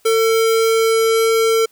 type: tone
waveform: square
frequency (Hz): 450.1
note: A4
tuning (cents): +39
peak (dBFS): -13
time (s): 0.05-1.66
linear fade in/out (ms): 10
effects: white hiss -56 dBFS RMS until 1.71 s